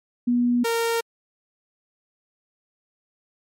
sine / sawtooth tone pair in turn, 242.6 / 461.4 Hz, B3 / A#4, -31 / -18 cents, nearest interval major seventh, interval 1113 cents, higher second, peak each -17 dBFS, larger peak neither, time 0.27-0.64 / 0.64-1.01 s, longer neither, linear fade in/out 10 ms, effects MP3 64 kbps

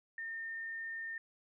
sine tone, 1817 Hz, A#6, 45 cents flat, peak -39 dBFS, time 0.18-1.18 s, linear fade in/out 2 ms, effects none

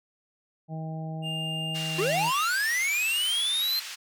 harmonic tone, 159.1 Hz, D#3, 39 cents sharp, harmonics 1 / 2 / 3 / 4 / 5, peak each -32 / -45 / -49 / -43 / -43 dBFS, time 0.68-2.32 s, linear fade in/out 50 ms
triangle tone with pitch glide, 2807 to 2764 Hz, F7 to F7, +8 to -19 cents, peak -30 dBFS, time 1.22-2.5 s, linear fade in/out 50 ms, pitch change -27 cents, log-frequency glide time 1.86-2.02 s
white band-pass noise, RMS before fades -39 dBFS, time 1.74-3.96 s, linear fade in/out 20 ms, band 1500 to 5200 Hz, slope 12 dB/octave
square linear sweep, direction up, 329.6 to 4186 Hz, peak -25 dBFS, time 1.98-3.8 s, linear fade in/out 10 ms
effects none

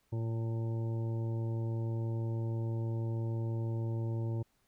harmonic tone, 113.8 Hz, A#2, 41 cents flat, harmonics 1 / 2 / 3 / 4 / 5 / 7 / 8, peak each -32 / -46 / -42 / -51 / -50 / -59 / -55 dBFS, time 0.12-4.43 s, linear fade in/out 10 ms, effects pink hiss -74 dBFS RMS until 4.67 s

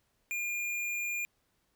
sine tone with hard clipping, 2413 Hz, D7, 46 cents sharp, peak -33 dBFS, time 0.31-1.25 s, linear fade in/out 0 ms, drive 18 dB, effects pink hiss -75 dBFS RMS until 1.75 s

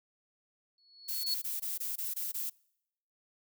sine tone with exponential growth, 4383 Hz, C#8, 20 cents flat, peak -28 dBFS, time 0.78-1.34 s, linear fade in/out 2 ms, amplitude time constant 120 ms
violet noise bursts, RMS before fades -36 dBFS, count 8, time 1.08-2.5 s, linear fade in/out 10 ms, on 160 ms, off 20 ms
effects noise-tail reverb RT60 0.8 s tail -26 dB re dry

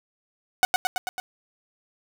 sawtooth tone with echo, 740 Hz, F#5, in tune, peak -11 dBFS, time 0.63-0.65 s, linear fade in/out 0 ms, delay 110 ms, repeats 5, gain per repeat -3 dB, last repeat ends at 1.2 s, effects none

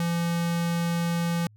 square tone with notch filter, 170 Hz, F3, 46 cents flat, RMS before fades -26 dBFS, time 0-1.47 s, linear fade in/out 2 ms, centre 380 Hz, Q 1.4, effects added 106 Hz sine -51 dBFS peak until 1.56 s

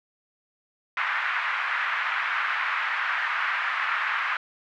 white band-pass noise, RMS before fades -27 dBFS, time 0.97-4.37 s, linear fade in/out 2 ms, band 1100 to 2000 Hz, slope 24 dB/octave, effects none

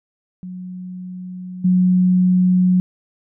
sine tone with level steps, 182.5 Hz, F#3, 24 cents flat, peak -28 / -11 dBFS, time 0.43-2.8 s, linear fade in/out 0 ms, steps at 1.64 s, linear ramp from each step 10 ms, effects none

